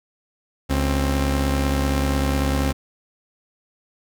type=tone pair together; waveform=sawtooth; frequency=70.2 / 264.9 Hz; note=C#2 / C4; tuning=+22 / +22 cents; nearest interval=octave + major seventh; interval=2300 cents; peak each=-16 / -20 dBFS; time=0.69-2.73 s; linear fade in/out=20 ms; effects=none